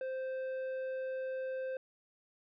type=tone with tanh clipping; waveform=sine; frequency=522 Hz; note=C5; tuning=4 cents flat; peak=-37 dBFS; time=0.01-1.77 s; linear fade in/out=2 ms; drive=8 dB; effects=none